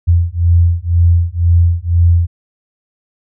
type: beating tone pair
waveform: sine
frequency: 84.7 / 86.7 Hz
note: E2 / F2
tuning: +48 / -12 cents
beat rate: 2 Hz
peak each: -11 dBFS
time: 0.07-2.27 s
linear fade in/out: 20 ms
effects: none